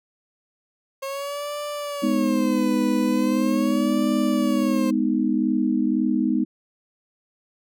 30% pulse tone with vibrato, 539 Hz, C#5, 49 cents flat, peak -25 dBFS, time 1.02-4.91 s, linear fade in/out 10 ms, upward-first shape sine, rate 0.4 Hz, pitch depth 150 cents each way
sine chord, G# minor, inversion none, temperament just, 207.7 / 249.2 / 311.5 Hz, G#3 / B3 / D#4, 0 / +16 / +2 cents, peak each -24 / -22 / -23 dBFS, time 2.02-6.45 s, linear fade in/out 20 ms
effects none

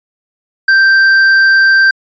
sine tone with tanh clipping, 1568 Hz, G6, in tune, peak -6 dBFS, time 0.68-1.91 s, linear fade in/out 5 ms, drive 7 dB, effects resampled to 16000 Hz

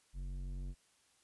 square tone with low-pass filter sweep, 46.09 Hz, F#1, 6 cents flat, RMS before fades -42 dBFS, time 0.13-0.75 s, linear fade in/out 50 ms, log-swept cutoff 150 to 240 Hz, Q 0.79, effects white hiss -71 dBFS RMS until 1.23 s + resampled to 24000 Hz

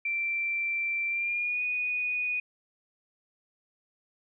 sine tone with pitch glide, 2349 to 2473 Hz, D7 to D#7, 0 to -11 cents, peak -27 dBFS, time 0.05-2.4 s, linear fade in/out 5 ms, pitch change +89 cents, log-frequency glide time 1.08-1.62 s, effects none

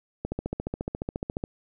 click train, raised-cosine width 2 ms, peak -16 dBFS, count 18, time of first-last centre 0.25-1.439 s, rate 14.3 Hz, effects none

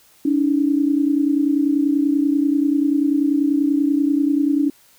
sine tone pair together, 283.8 / 314.1 Hz, C#4 / D#4, +41 / +16 cents, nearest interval major second, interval 175 cents, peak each -16 / -20 dBFS, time 0.25-4.7 s, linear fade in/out 5 ms, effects white hiss -53 dBFS RMS until 4.98 s

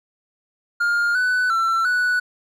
triangle tone with pitch steps, 1411 / 1495 / 1344 / 1479 Hz, F6 / F#6 / E6 / F#6, +17 / +17 / +33 / -1 cents, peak -15 dBFS, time 0.8-2.2 s, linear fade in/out 10 ms, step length 350 ms, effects none

